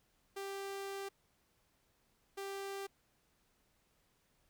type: tone bursts at uneven times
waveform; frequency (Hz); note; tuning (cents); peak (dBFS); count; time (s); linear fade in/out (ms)
sawtooth; 393.6; G4; +7; -37; 2; 0.36-1.09 / 2.37-2.87; 10
effects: pink hiss -75 dBFS RMS until 4.49 s

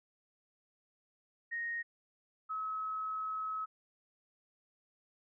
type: tone pair in turn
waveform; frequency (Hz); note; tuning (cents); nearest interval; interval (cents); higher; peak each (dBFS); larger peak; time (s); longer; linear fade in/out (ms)
sine; 1864.7 / 1285.4; A#6 / E6; 0 / -44; tritone; 644; first; -35 / -35; neither; 1.51-1.83 / 2.49-3.66; second; 20
effects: none

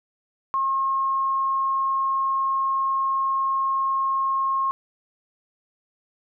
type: tone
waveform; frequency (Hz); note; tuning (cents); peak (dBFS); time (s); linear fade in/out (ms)
sine; 1077; C6; +50; -20; 0.54-4.71; 0
effects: none

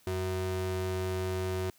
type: ring-modulated tone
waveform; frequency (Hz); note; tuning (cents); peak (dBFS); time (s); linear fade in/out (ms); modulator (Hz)
square; 140.5; C#3; +24; -28; 0.07-1.7; 0; 231
effects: white hiss -63 dBFS RMS until 1.78 s

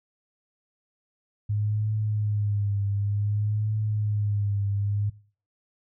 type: tone with vibrato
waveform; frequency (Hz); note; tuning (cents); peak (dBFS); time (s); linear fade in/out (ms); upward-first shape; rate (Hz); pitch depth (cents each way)
sine; 103.83; G#2; 0; -23; 1.49-5.1; 10; triangle; 0.55; 66
effects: noise-tail reverb RT60 0.4 s tail -19 dB re dry

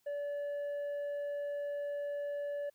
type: tone with tanh clipping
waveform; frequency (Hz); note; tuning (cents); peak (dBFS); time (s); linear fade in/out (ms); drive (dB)
sine; 576; D5; -34; -36; 0.06-2.7; 10; 4
effects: white hiss -75 dBFS RMS until 2.74 s

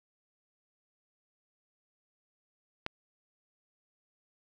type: click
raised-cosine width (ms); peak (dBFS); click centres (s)
0.3; -17; 2.864
effects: none

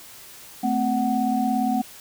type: tone cluster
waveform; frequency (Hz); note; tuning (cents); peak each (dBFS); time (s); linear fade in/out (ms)
sine; 221.2 / 258.6 / 745; A3 / C4 / F#5; +9 / -20 / +12; -24; 0.63-1.82; 10
effects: white hiss -44 dBFS RMS until 2 s

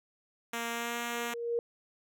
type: tone with pitch glide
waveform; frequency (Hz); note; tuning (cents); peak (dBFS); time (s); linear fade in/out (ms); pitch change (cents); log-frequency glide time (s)
5% pulse; 233.1 to 236.9; A#3 to A#3; 0 to +28; -22; 0.53-1.34; 5; +28; 0.7-0.97
type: tone with exponential growth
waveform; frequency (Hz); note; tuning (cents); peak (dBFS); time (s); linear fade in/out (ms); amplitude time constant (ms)
sine; 470; A#4; +14; -26; 0.71-1.59; 1; 190
effects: none

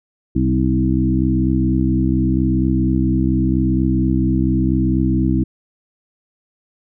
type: harmonic tone with a mistuned harmonic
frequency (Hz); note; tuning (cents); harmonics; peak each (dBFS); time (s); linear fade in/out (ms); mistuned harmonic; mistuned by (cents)
64.3; C2; -30; 1 / 2 / 3 / 4 / 5; -20 / -20 / -20 / -20 / -20; 0.35-5.44; 10; 4; +23
effects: none

